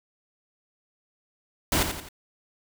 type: noise with echo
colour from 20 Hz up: pink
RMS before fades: -23 dBFS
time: 1.72-1.83 s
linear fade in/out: 2 ms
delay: 86 ms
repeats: 3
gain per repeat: -7 dB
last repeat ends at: 2.088 s
effects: none